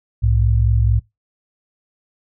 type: tone pair together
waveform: sine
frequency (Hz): 63.4 / 107.87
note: B1 / A2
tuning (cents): +46 / -34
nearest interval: major sixth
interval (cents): 920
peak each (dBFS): -15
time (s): 0.22-1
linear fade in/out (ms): 20
effects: noise-tail reverb RT60 0.2 s tail -23 dB re dry